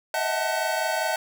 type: tone cluster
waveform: square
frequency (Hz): 628 / 653 / 745 / 882 / 1510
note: D#5 / E5 / F#5 / A5 / F#6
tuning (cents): +16 / -17 / +12 / +4 / +35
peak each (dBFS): -31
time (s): 0.14-1.16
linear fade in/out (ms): 2
effects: none